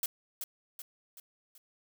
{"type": "noise with echo", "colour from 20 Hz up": "blue", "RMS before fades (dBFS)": -32, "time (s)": [0.03, 0.06], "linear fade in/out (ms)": 2, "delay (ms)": 380, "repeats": 4, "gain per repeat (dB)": -6, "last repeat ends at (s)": 1.58, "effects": []}